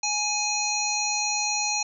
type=harmonic tone; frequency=836 Hz; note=G#5; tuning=11 cents sharp; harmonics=1 / 3 / 5 / 7 / 8; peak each=-30 / -30 / -30 / -30 / -30 dBFS; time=0.03-1.83 s; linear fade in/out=5 ms; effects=none